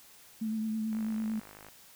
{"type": "tone with vibrato", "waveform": "sine", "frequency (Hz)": 219, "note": "A3", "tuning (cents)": -8, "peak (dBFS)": -30, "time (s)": [0.41, 1.4], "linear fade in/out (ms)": 10, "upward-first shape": "triangle", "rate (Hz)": 9.1, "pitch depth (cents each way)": 31}
{"type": "click train", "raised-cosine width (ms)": 0.5, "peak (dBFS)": -34, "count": 40, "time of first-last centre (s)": [0.93, 1.686], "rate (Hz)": 51.6}
{"effects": ["white hiss -56 dBFS RMS until 1.95 s"]}